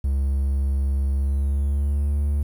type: tone with pitch glide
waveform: triangle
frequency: 68.5 to 72.2 Hz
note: C#2 to D2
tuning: -20 to -29 cents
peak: -17 dBFS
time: 0.04-2.43 s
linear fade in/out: 5 ms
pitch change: +91 cents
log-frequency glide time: 1.16-2.18 s
effects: 9-bit